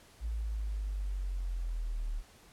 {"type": "linear sweep", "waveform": "sine", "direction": "down", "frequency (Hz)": [56.6, 36.71], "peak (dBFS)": -32, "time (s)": [0.2, 2.23], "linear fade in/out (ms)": 50, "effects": ["pink hiss -59 dBFS RMS until 2.52 s", "low-pass 12000 Hz 12 dB/octave"]}